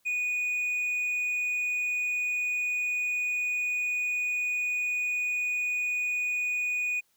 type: tone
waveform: triangle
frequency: 2469 Hz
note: D#7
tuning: 14 cents flat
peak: -25 dBFS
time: 0.05-7.01 s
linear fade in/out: 20 ms
effects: white hiss -70 dBFS RMS until 7.16 s